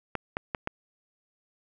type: clicks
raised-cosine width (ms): 0.5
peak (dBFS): -14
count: 4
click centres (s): 0.153 / 0.369 / 0.548 / 0.674
effects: none